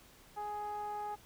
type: tone with low-pass filter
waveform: 10% pulse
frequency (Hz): 416.6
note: G#4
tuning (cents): +5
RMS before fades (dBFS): -40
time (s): 0.36-1.16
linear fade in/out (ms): 20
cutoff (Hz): 910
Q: 5
effects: pink hiss -60 dBFS RMS until 1.25 s